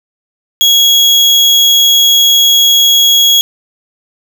35% pulse tone, 3322 Hz, G#7, in tune, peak -3 dBFS, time 0.61-3.41 s, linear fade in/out 0 ms, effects none

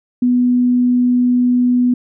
sine tone, 246.9 Hz, B3, in tune, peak -10 dBFS, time 0.22-1.94 s, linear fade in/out 5 ms, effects none

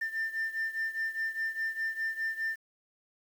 sine beating tone pair, 1790 / 1794.9 Hz, A6 / A6, +29 / +34 cents, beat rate 4.9 Hz, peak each -31 / -34 dBFS, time 0.01-2.56 s, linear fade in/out 10 ms, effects tanh soft clip ceiling -27 dBFS + 9-bit

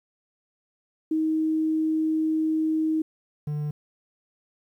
sine / triangle tone pair in turn, 315.4 / 148.85 Hz, D#4 / D3, +24 / +24 cents, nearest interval octave + minor second, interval 1300 cents, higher first, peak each -21 / -24 dBFS, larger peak first, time 1.11-3.02 / 3.47-3.71 s, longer first, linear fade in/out 5 ms, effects 10-bit

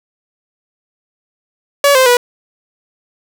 sawtooth tone with pitch steps, 567 / 520 / 488.3 Hz, C#5 / C5 / B4, +39 / -11 / -20 cents, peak -3 dBFS, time 1.84-2.17 s, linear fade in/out 2 ms, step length 110 ms, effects none

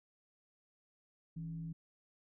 sine tone with frequency modulation, 162.6 Hz, E3, 23 cents flat, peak -40 dBFS, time 1.36-1.73 s, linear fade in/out 10 ms, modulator 115 Hz, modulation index 0.32, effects none

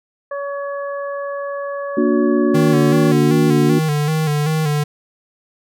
harmonic tone, 564 Hz, C#5, 30 cents sharp, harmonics 1 / 2 / 3, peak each -23 / -29 / -33 dBFS, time 0.31-3.12 s, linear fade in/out 5 ms
sine chord, Bb augmented, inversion none, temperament just, 233.1 / 291.4 / 364.2 Hz, Bb3 / D4 / F#4, 0 / -13 / -27 cents, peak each -17 dBFS, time 1.97-3.79 s, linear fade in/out 5 ms
square tone with vibrato, 152.6 Hz, D#3, 33 cents flat, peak -16 dBFS, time 2.54-4.84 s, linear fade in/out 10 ms, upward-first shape square, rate 2.6 Hz, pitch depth 52 cents each way
effects none

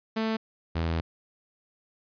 sawtooth tone pair in turn, 221.5 / 82.35 Hz, A3 / E2, +12 / -1 cents, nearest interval octave + perfect fourth, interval 1713 cents, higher first, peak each -22 dBFS, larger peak neither, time 0.16-0.37 / 0.75-1.01 s, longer second, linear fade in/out 10 ms, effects resampled to 11025 Hz

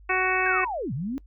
harmonic tone, 372.2 Hz, F#4, 10 cents sharp, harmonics 1 / 2 / 3 / 4 / 5 / 6 / 7, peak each -29 / -29 / -29 / -29 / -29 / -29 / -29 dBFS, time 0.09-0.65 s, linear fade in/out 10 ms
sine linear two-way sweep, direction down then up, 1629 to 114.7 to 285.8 Hz, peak -27 dBFS, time 0.46-1.18 s, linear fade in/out 0 ms, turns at 0.93 s
effects noise-tail reverb RT60 0.1 s tail -23 dB re dry + added 50 Hz sine -47 dBFS peak until 1.26 s

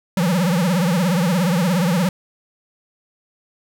square tone with vibrato, 177.1 Hz, F3, 24 cents sharp, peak -16 dBFS, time 0.17-2.09 s, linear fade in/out 2 ms, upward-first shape triangle, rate 17 Hz, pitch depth 210 cents each way, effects none

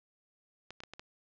clicks, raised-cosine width 0.2 ms, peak -27 dBFS, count 5, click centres 0.706 / 0.804 / 0.836 / 0.936 / 0.995 s, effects low-pass 5000 Hz 12 dB/octave

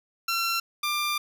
15% pulse tone pair in turn, 1359 / 1190.6 Hz, F6 / D6, -48 / +23 cents, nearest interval major second, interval 229 cents, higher first, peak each -18 / -19 dBFS, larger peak first, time 0.28-0.6 / 0.83-1.18 s, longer second, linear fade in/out 5 ms, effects none

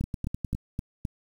two click trains, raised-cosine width 5 ms, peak -18 / -17 dBFS, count 6 / 5, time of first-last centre 0.04-0.549 / 0.01-1.052 s, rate 9.82 / 3.84 Hz, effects 8-bit

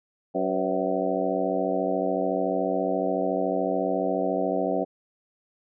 harmonic tone with a mistuned harmonic, 94 Hz, F#2, 28 cents sharp, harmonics 2 / 3 / 4 / 5 / 6 / 7 / 8, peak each -33 / -30 / -31 / -30 / -31 / -29 / -32 dBFS, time 0.34-4.85 s, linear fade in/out 20 ms, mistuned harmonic 5, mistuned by +75 cents, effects none

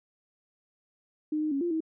sine tone with pitch steps, 305.7 / 307.6 / 276.7 / 346.7 / 320 Hz, D#4 / D#4 / C#4 / F4 / D#4, -30 / -20 / -3 / -13 / +49 cents, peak -26 dBFS, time 1.32-1.805 s, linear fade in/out 5 ms, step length 97 ms, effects none

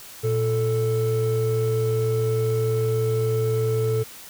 triangle tone pair together, 116.54 / 440 Hz, A#2 / A4, 0 / 0 cents, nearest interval octave + major seventh, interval 2300 cents, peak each -20 dBFS, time 0.23-4.04 s, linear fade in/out 20 ms, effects tanh soft clip ceiling -10 dBFS + white hiss -42 dBFS RMS until 4.29 s

